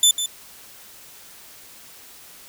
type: tone with echo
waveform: 20% pulse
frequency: 3520 Hz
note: A7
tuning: in tune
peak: -6 dBFS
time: 0.03-0.11 s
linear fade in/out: 2 ms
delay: 150 ms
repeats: 1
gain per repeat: -10 dB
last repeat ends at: 0.26 s
effects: white hiss -45 dBFS RMS until 2.48 s